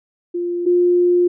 sine tone pair in turn, 349.2 / 353.7 Hz, F4 / F4, 0 / +22 cents, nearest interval unison, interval 22 cents, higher second, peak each -19 / -11 dBFS, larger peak second, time 0.34-0.66 / 0.66-1.28 s, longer second, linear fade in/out 10 ms, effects none

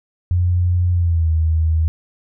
sine tone with pitch glide, 88.8 to 80.03 Hz, F2 to D#2, +29 to +49 cents, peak -13 dBFS, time 0.31-1.88 s, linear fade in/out 0 ms, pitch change -180 cents, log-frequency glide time 0.92-1.3 s, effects none

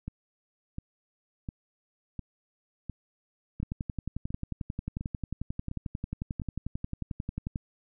two click trains, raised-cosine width 5 ms, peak -23 / -20 dBFS, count 10 / 45, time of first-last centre 0.08-6.418 / 3.63-7.559 s, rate 1.42 / 11.2 Hz, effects none

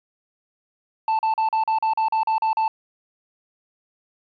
triangle tone bursts, 883 Hz, A5, 6 cents sharp, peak -16 dBFS, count 11, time 1.08-2.68 s, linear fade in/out 2 ms, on 110 ms, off 39 ms, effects resampled to 11025 Hz + 9-bit

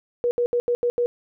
sine tone bursts at uneven times, 482 Hz, B4, 42 cents flat, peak -18 dBFS, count 6, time 0.24-0.31 / 0.38-0.46 / 0.53-0.6 / 0.68-0.75 / 0.83-0.9 / 0.98-1.06 s, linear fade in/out 0 ms, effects none

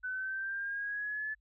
sine exponential sweep, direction up, 1500 to 1737 Hz, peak -34 dBFS, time 0.03-1.35 s, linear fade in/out 20 ms, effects added 50 Hz sine -68 dBFS peak until 1.4 s

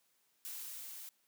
blue noise with level ramp, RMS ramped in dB -44 to -49 dBFS, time 0.45-1.09 s, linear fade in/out 0 ms, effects white hiss -75 dBFS RMS until 1.27 s + high-pass 150 Hz 12 dB/octave

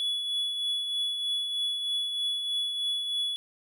triangle tone with tremolo, 3402 Hz, G#7, 41 cents sharp, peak -24 dBFS, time 0-3.36 s, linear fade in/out 0 ms, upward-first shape triangle, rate 3.2 Hz, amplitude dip 45%, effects none

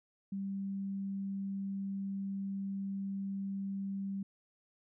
sine tone, 196 Hz, G3, in tune, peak -35 dBFS, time 0.32-4.23 s, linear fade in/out 5 ms, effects none

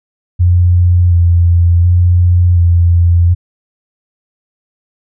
sine tone with vibrato, 87.31 Hz, F2, in tune, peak -5 dBFS, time 0.39-3.35 s, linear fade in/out 20 ms, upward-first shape square, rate 0.69 Hz, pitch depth 23 cents each way, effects none

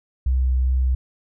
sine tone with vibrato, 64.1 Hz, C2, 35 cents flat, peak -16 dBFS, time 0.26-0.95 s, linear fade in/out 5 ms, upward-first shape sine, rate 2.5 Hz, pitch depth 11 cents each way, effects none

